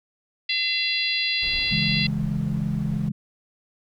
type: harmonic tone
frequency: 680 Hz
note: F5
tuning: 46 cents flat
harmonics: 3 / 4 / 5 / 6 / 7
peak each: -29 / -26 / -29 / -27 / -30 dBFS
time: 0.49-2.07 s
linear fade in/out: 5 ms
type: noise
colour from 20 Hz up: brown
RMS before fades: -37 dBFS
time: 1.42-3.09 s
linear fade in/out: 5 ms
type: chord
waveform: sine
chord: C# minor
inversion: none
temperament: equal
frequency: 138.59 / 164.81 / 207.7 Hz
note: C#3 / E3 / G#3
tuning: 0 / 0 / 0 cents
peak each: -27 dBFS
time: 1.71-3.12 s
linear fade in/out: 10 ms
effects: none